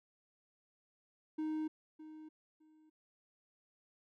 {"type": "tone with echo", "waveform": "triangle", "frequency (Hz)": 311.1, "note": "D#4", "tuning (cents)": 0, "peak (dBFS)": -33, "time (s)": [1.38, 1.68], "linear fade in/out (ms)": 10, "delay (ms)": 610, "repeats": 2, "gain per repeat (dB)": -14, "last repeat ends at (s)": 2.9, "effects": []}